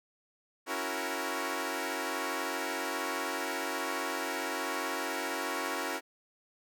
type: chord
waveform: 10% pulse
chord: F# dominant seventh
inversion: second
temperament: equal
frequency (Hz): 277.2 / 329.6 / 370 / 466.2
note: C#4 / E4 / F#4 / A#4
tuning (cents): 0 / 0 / 0 / 0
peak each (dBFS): -30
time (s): 0.66-6.01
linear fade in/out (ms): 50
effects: none